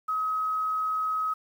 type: tone with quantisation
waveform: sine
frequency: 1272 Hz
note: D#6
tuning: 38 cents sharp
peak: -25 dBFS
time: 0.08-1.34 s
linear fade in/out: 10 ms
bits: 9
effects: none